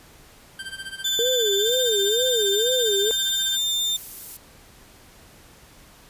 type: tone with tremolo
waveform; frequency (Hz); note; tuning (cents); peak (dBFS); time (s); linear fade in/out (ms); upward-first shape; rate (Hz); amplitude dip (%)
25% pulse; 1567; G6; -1; -26; 0.59-3.57; 2; sine; 15; 80
type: tone with pitch glide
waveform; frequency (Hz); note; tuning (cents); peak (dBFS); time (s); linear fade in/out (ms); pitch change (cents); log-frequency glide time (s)
35% pulse; 3520 to 3598; A7 to A7; 0 to +38; -20; 1.04-3.97; 10; +38; 1.48-1.8
type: tone with vibrato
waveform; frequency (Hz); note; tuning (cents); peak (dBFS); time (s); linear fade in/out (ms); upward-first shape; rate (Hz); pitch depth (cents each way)
sine; 449.4; A4; +37; -21; 1.19-3.11; 0; sine; 2.1; 230
type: noise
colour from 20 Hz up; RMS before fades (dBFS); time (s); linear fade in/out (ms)
violet; -35; 1.64-4.37; 5
effects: pink hiss -50 dBFS RMS until 6.09 s + resampled to 32000 Hz